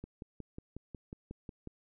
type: click train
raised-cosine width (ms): 3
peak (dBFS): -30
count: 10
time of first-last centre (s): 0.04-1.673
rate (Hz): 5.51
effects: none